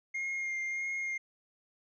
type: tone with vibrato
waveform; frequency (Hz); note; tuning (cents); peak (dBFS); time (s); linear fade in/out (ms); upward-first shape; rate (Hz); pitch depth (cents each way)
triangle; 2128; C7; +29; -31; 0.14-1.18; 10; sine; 1.6; 16
effects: resampled to 16000 Hz